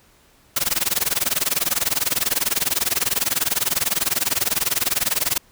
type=noise with tremolo; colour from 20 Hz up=white; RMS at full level=-18 dBFS; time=0.56-5.38 s; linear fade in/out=5 ms; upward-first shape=sine; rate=20 Hz; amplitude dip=95%; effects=pink hiss -55 dBFS RMS until 5.51 s